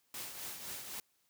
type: noise with tremolo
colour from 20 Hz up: white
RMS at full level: -42 dBFS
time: 0.14-1 s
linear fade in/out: 2 ms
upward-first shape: triangle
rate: 3.9 Hz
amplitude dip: 55%
effects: white hiss -75 dBFS RMS until 1.29 s + high-pass 60 Hz 12 dB/octave